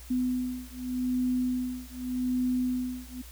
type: beating tone pair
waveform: sine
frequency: 251.1 / 251.94 Hz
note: B3 / B3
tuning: +29 / +35 cents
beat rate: 0.84 Hz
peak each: -30 dBFS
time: 0.1-3.22 s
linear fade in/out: 10 ms
effects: added 60 Hz sine -45 dBFS peak until 3.31 s + white hiss -51 dBFS RMS until 3.31 s